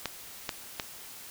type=clicks; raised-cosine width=0.2 ms; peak=-13 dBFS; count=3; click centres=0.057 / 0.492 / 0.798 s; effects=white hiss -46 dBFS RMS until 1.3 s